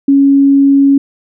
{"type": "tone", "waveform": "sine", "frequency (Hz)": 277.2, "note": "C#4", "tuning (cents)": 0, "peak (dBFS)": -4, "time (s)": [0.08, 0.98], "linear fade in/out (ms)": 5, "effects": []}